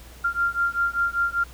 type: beating tone pair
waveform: sine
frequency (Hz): 1388 / 1393.1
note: F6 / F6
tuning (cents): -11 / -5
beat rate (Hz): 5.1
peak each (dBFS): -24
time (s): 0.24-1.44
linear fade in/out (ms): 10
effects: added 60 Hz sine -43 dBFS peak until 1.53 s + pink hiss -48 dBFS RMS until 1.53 s